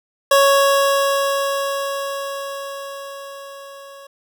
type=tone with level ramp; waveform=25% pulse; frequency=554.4 Hz; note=C#5; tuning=in tune; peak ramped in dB=-6 to -34 dBFS; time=0.31-4.07 s; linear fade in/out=5 ms; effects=none